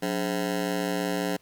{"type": "ring-modulated tone", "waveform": "20% pulse", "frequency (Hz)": 235.3, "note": "A#3", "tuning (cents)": 16, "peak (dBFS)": -18, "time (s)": [0.02, 1.37], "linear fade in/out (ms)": 10, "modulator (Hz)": 52.7, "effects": ["pink hiss -62 dBFS RMS until 1.41 s"]}